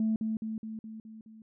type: tone with echo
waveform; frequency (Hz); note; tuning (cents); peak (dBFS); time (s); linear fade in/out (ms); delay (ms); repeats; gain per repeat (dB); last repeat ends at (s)
sine; 220; A3; 0; -24; 0-0.16; 2; 210; 6; -4; 1.42
effects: tanh soft clip ceiling -21 dBFS